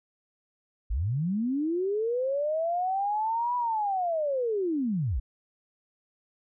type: linear two-way sweep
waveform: sine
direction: up then down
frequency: 44.37 to 988 to 44.37 Hz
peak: -25 dBFS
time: 0.9-5.2 s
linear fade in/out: 10 ms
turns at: 3.56 s
effects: none